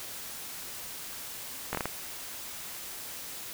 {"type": "slowing click train", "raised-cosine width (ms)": 0.5, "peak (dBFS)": -15, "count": 5, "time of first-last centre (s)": [1.73, 1.856], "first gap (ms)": 18, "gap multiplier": 1.39, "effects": ["white hiss -41 dBFS RMS until 3.53 s"]}